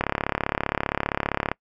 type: click train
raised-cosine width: 0.5 ms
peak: -7 dBFS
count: 54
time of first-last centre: 0.01-1.516 s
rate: 35.2 Hz
effects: noise-tail reverb RT60 0.1 s tail -26 dB re dry